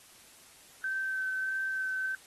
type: tone with vibrato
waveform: sine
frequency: 1542 Hz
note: G6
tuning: 29 cents flat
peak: -30 dBFS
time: 0.84-2.15 s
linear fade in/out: 2 ms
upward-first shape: sine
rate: 1.6 Hz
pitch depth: 13 cents each way
effects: white hiss -56 dBFS RMS until 2.26 s + AAC 32 kbps